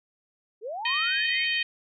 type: linear sweep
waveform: sine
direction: up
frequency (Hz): 392 to 2307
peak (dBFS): -31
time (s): 0.61-1.47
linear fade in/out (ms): 50
type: harmonic tone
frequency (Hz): 622.3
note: D#5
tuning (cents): 0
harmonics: 3 / 4 / 5 / 6 / 7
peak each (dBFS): -29 / -28 / -29 / -38 / -36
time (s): 0.85-1.63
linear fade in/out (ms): 5
effects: none